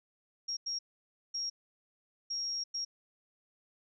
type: tone bursts at uneven times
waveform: sine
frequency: 5588 Hz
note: F8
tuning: in tune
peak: -33 dBFS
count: 5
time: 0.48-0.57 / 0.66-0.79 / 1.34-1.5 / 2.3-2.64 / 2.74-2.85 s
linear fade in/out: 10 ms
effects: none